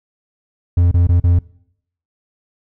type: tone with dropouts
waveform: triangle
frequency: 87.31 Hz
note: F2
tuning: in tune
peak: -7 dBFS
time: 0.77-1.39 s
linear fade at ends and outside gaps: 5 ms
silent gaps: 0.914-0.941 / 1.071-1.09 / 1.2-1.239 s
effects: noise-tail reverb RT60 0.7 s tail -22 dB re dry